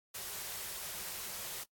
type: band-stop noise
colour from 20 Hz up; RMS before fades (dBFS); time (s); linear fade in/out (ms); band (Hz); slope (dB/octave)
white; -42; 0.14-1.64; 10; 230 to 330; 96
effects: noise-tail reverb RT60 0.1 s tail -22 dB re dry + AAC 64 kbps